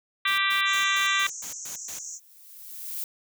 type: harmonic tone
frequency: 392 Hz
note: G4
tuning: in tune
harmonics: 3 / 4 / 5 / 6 / 7 / 8 / 9 / 10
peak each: -28 / -30 / -27 / -29 / -33 / -35 / -30 / -33 dBFS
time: 0.25-1.27 s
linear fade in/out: 5 ms
type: noise bursts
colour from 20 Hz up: white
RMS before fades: -40 dBFS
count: 8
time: 0.27-1.99 s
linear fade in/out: 5 ms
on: 110 ms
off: 120 ms
type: band-pass noise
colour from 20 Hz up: white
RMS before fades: -38 dBFS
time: 0.65-2.2 s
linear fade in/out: 50 ms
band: 5900 to 7300 Hz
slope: 96 dB/octave
type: noise with exponential growth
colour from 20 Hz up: violet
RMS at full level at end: -31 dBFS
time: 1.75-3.04 s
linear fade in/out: 1 ms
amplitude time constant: 280 ms
effects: none